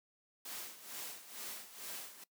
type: noise with tremolo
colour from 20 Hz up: white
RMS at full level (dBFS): -44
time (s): 0.45-2.24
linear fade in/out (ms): 5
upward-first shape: sine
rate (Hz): 2.2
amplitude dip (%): 75
effects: noise-tail reverb RT60 0.1 s tail -20 dB re dry + high-pass 200 Hz 12 dB/octave